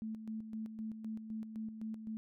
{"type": "tone with tremolo", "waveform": "sine", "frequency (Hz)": 219.6, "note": "A3", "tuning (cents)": -3, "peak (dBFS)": -38, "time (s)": [0.02, 2.17], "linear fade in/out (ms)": 0, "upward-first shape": "square", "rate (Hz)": 3.9, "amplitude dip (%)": 55, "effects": []}